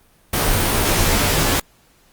pink noise with comb filter, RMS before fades -17 dBFS, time 0.33-1.6 s, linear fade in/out 5 ms, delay 16 ms, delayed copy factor -1, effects pink hiss -55 dBFS RMS until 2.12 s + Opus 32 kbps

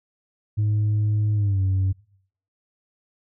sine tone with pitch glide, 105.7 to 95.26 Hz, G#2 to G2, +31 to -49 cents, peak -16 dBFS, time 0.57-1.93 s, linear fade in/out 20 ms, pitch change -180 cents, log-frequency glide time 1.34-1.62 s, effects noise-tail reverb RT60 0.6 s tail -23 dB re dry + tanh soft clip ceiling -17 dBFS

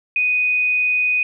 sine tone, 2489 Hz, D#7, in tune, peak -15 dBFS, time 0.16-1.23 s, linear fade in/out 2 ms, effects none

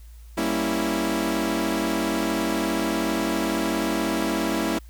sawtooth chord, G diminished seventh, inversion none, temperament equal, 196 / 233.1 / 277.2 / 329.6 Hz, G3 / Bb3 / Db4 / Fb4, 0 / 0 / 0 / 0 cents, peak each -26 / -25 / -25 / -22 dBFS, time 0.37-4.79 s, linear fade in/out 10 ms, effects added 57 Hz sine -41 dBFS peak until 4.89 s + white hiss -58 dBFS RMS until 4.89 s

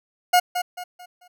40% pulse tone with echo, 719 Hz, F#5, 50 cents flat, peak -12 dBFS, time 0.33-0.4 s, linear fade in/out 10 ms, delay 220 ms, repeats 4, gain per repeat -9 dB, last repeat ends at 1.28 s, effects none

